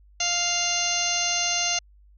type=harmonic tone; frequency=698.5 Hz; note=F5; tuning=in tune; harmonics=1 / 2 / 3 / 4 / 5 / 6 / 7 / 8 / 9; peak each=-32 / -36 / -33 / -28 / -35 / -31 / -35 / -32 / -27 dBFS; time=0.2-1.79 s; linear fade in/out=5 ms; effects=added 50 Hz sine -51 dBFS peak until 2.17 s